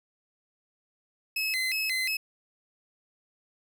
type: tone with vibrato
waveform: 30% pulse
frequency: 2300 Hz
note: D7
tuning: 37 cents flat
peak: -24 dBFS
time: 1.36-2.17 s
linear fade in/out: 5 ms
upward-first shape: square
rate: 2.8 Hz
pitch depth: 200 cents each way
effects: none